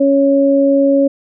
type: tone pair together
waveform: sine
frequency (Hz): 277.2 / 554.4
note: C#4 / C#5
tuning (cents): 0 / 0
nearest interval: octave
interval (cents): 1200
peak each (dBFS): -11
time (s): 0-1.08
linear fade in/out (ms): 10
effects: none